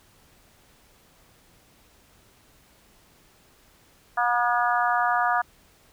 harmonic tone with a mistuned harmonic, 240.6 Hz, B3, 45 cents flat, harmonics 3 / 4 / 5 / 6 / 7, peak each -24 / -27 / -26 / -28 / -30 dBFS, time 4.17-5.42 s, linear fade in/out 10 ms, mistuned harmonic 5, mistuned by +16 cents, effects pink hiss -58 dBFS RMS until 5.92 s

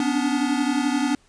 square tone cluster, 248.1 / 283.9 / 295.4 Hz, B3 / C#4 / D4, +8 / +41 / +10 cents, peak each -25 / -24 / -28 dBFS, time 0-1.15 s, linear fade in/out 2 ms, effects pink hiss -59 dBFS RMS until 1.28 s + resampled to 22050 Hz

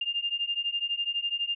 sine beating tone pair, 2800 / 2812 Hz, F7 / F7, +4 / +11 cents, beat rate 12 Hz, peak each -31 / -30 dBFS, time 0.01-1.55 s, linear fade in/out 5 ms, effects none

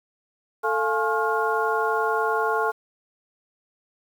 sine tone cluster, 442.7 / 691 / 849 / 1081 / 1412 Hz, A4 / F5 / G#5 / C#6 / F6, +11 / -19 / +38 / -44 / +19 cents, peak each -25 / -30 / -27 / -27 / -27 dBFS, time 0.63-2.72 s, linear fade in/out 20 ms, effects 8-bit

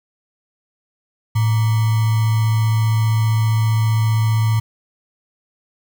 sine tone with sample-and-hold, 110.6 Hz, A2, 9 cents sharp, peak -13 dBFS, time 1.35-4.6 s, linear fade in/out 10 ms, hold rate 1050 Hz, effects none

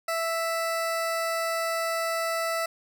20% pulse tone, 660 Hz, E5, 2 cents sharp, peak -21 dBFS, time 0.08-2.66 s, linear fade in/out 5 ms, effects none

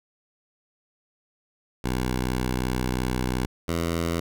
10% pulse tone pair in turn, 62.8 / 83.89 Hz, B1 / E2, +30 / +31 cents, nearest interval perfect fourth, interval 501 cents, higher second, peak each -16 dBFS, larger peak neither, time 1.84-3.46 / 3.68-4.2 s, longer first, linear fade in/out 5 ms, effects none

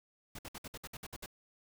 pink noise bursts, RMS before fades -45 dBFS, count 10, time 0.35-1.261 s, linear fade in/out 5 ms, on 38 ms, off 59 ms, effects none

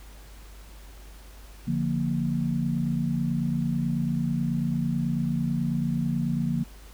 sine chord, Bb major, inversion first, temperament just, 145.68 / 174.81 / 233.1 Hz, D3 / F3 / Bb3, -14 / +2 / 0 cents, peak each -28 dBFS, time 1.67-6.64 s, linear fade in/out 10 ms, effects added 50 Hz sine -44 dBFS peak until 6.93 s + pink hiss -52 dBFS RMS until 6.93 s

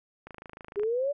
click train, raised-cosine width 0.5 ms, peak -28 dBFS, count 16, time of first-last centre 0.27-0.834 s, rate 26.6 Hz
sine exponential sweep, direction up, 396.9 to 588 Hz, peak -25 dBFS, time 0.76-1.13 s, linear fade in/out 20 ms
effects none

